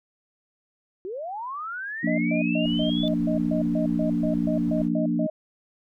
sine linear sweep, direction up, 350.7 to 3520 Hz, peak -30 dBFS, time 1.05-3.08 s, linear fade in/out 0 ms
sine chord, Bb major, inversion second, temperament equal, 174.61 / 233.1 / 293.7 Hz, F3 / Bb3 / D4, 0 / 0 / 0 cents, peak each -27 / -25 / -26 dBFS, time 2.03-5.27 s, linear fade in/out 10 ms
sine tone bursts, 622.3 Hz, D#5, in tune, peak -27 dBFS, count 14, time 2.07-5.3 s, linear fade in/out 5 ms, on 110 ms, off 130 ms
brown noise, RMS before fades -42 dBFS, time 2.62-4.9 s, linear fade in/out 50 ms
effects none

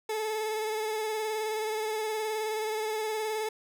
30% pulse tone with vibrato, 433.5 Hz, A4, 26 cents flat, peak -27 dBFS, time 0.09-3.49 s, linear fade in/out 5 ms, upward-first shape sine, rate 19 Hz, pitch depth 32 cents each way, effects none

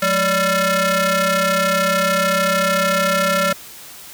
sawtooth ring-modulated tone, 393.5 Hz, G4, 7 cents sharp, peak -8 dBFS, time 0.02-3.53 s, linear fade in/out 5 ms, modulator 967 Hz, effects white hiss -38 dBFS RMS until 4.13 s

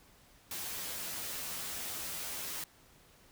white noise with comb filter, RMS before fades -40 dBFS, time 0.51-2.64 s, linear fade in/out 2 ms, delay 12 ms, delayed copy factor +0.7, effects pink hiss -62 dBFS RMS until 3.31 s

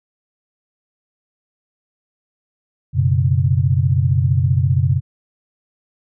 sine chord, F# suspended fourth, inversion none, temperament equal, 92.5 / 123.47 / 138.59 Hz, F#2 / B2 / C#3, 0 / 0 / 0 cents, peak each -17 dBFS, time 2.93-5.01 s, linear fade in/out 50 ms, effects none

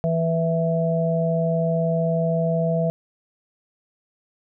harmonic tone, 164.81 Hz, E3, in tune, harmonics 1 / 3 / 4, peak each -21 / -27 / -23 dBFS, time 0.04-2.9 s, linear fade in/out 0 ms, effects none

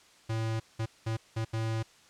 square tone bursts at uneven times, 112 Hz, A2, 31 cents sharp, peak -30 dBFS, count 5, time 0.29-0.6 / 0.79-0.86 / 1.06-1.17 / 1.36-1.45 / 1.53-1.83 s, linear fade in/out 10 ms, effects white hiss -59 dBFS RMS until 2.09 s + low-pass 7000 Hz 12 dB/octave

